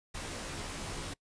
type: noise with comb filter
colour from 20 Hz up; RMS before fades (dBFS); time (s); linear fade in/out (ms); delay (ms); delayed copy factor
pink; -40; 0.14-1.14; 10; 16; -0.95
effects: noise-tail reverb RT60 0.1 s tail -23 dB re dry + resampled to 22050 Hz